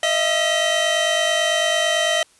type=tone cluster; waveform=40% pulse; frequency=623 / 672 / 1918 / 3096 Hz; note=D#5 / E5 / A#6 / G7; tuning=+2 / +33 / +49 / -22 cents; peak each=-22 dBFS; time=0.03-2.23 s; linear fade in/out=2 ms; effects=white hiss -55 dBFS RMS until 2.39 s + resampled to 24000 Hz